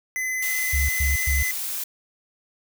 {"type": "tone", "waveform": "square", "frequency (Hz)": 2029, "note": "B6", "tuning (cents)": 46, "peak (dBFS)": -25, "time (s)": [0.16, 1.51], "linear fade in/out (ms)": 0}
{"type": "noise", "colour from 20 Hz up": "blue", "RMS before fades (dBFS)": -29, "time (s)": [0.42, 1.84], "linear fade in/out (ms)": 5}
{"type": "tone bursts", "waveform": "sine", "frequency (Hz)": 70.6, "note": "C#2", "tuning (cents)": 32, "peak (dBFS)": -20, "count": 3, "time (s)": [0.73, 1.43], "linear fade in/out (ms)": 5, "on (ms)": 160, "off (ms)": 110}
{"effects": []}